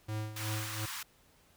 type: tone with tremolo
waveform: square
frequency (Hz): 107.7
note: A2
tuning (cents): -37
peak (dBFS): -34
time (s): 0.08-0.86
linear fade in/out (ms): 10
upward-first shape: sine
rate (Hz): 2.8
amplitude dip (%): 70
type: high-pass noise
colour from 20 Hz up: pink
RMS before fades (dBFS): -41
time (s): 0.36-1.03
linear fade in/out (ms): 5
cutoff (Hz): 970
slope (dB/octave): 48
effects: pink hiss -65 dBFS RMS until 1.56 s